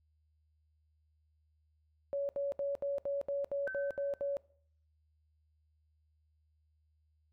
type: tone bursts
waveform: sine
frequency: 562 Hz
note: C#5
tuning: 24 cents sharp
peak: -32 dBFS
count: 10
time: 2.13-4.369 s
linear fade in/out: 0 ms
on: 160 ms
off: 71 ms
type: tone with exponential decay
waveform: sine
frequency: 1539 Hz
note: G6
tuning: 32 cents flat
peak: -36 dBFS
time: 3.67-4.36 s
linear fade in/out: 2 ms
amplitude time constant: 150 ms
effects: noise-tail reverb RT60 0.6 s tail -21 dB re dry + added 77 Hz sine -70 dBFS peak until 7.32 s